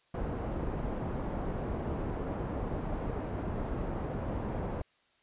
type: low-pass noise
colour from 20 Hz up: pink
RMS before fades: -35 dBFS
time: 0.14-4.82 s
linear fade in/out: 5 ms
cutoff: 800 Hz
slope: 12 dB/octave
effects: white hiss -69 dBFS RMS until 5.22 s + resampled to 8000 Hz